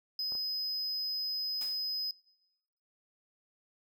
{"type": "tone", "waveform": "triangle", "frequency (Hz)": 5040, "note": "D#8", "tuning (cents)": 21, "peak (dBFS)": -31, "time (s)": [0.19, 2.11], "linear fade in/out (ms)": 2}
{"type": "clicks", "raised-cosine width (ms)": 1, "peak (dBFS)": -37, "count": 2, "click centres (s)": [0.322, 0.352]}
{"type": "noise with exponential decay", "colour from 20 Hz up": "white", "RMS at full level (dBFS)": -45, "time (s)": [1.61, 1.93], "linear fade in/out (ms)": 2, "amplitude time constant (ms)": 68}
{"effects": ["noise-tail reverb RT60 0.9 s tail -23 dB re dry"]}